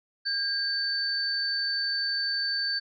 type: tone pair together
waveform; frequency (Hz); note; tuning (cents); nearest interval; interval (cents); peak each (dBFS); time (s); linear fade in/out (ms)
sine; 1612 / 4536; G6 / C#8; +48 / +39; octave + tritone; 1791; -31 / -27; 0.25-2.8; 20
effects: none